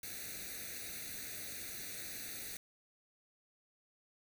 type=noise with comb filter; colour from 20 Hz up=white; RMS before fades=-45 dBFS; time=0.03-2.57 s; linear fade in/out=2 ms; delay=0.48 ms; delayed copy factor=+0.95; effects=none